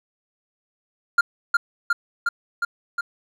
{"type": "tone with echo", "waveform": "triangle", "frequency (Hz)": 1400, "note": "F6", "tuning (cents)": 4, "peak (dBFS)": -10, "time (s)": [1.18, 1.21], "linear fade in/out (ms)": 5, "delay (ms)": 360, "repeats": 5, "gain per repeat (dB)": -2, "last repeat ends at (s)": 3.01, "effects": []}